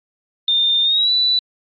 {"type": "tone with pitch glide", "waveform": "sine", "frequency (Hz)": [3617, 3967], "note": ["A7", "B7"], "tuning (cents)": [47, 7], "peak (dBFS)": -13, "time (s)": [0.48, 1.39], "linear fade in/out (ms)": 2, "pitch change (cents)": 160, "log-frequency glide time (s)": [0.83, 1.11], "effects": ["Opus 48 kbps"]}